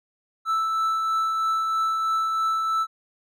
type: tone with tremolo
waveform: triangle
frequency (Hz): 1318.5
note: E6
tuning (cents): 0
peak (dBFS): -18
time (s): 0.45-2.87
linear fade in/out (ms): 50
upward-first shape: triangle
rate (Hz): 3.1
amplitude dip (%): 30
effects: none